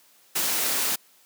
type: noise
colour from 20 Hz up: white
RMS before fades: -25 dBFS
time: 0.35-0.96 s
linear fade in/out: 10 ms
effects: white hiss -58 dBFS RMS until 1.25 s + high-pass 200 Hz 12 dB/octave